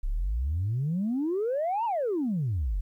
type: exponential two-way sweep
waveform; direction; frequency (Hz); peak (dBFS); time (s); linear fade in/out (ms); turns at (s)
sine; up then down; 30.87 to 963 to 39.91; -24; 0.03-2.81; 10; 1.85
effects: tanh soft clip ceiling -22 dBFS + 11-bit